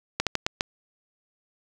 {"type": "slowing click train", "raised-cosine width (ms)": 0.2, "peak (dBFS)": -6, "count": 5, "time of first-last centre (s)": [0.2, 0.609], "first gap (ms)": 67, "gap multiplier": 1.29, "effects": []}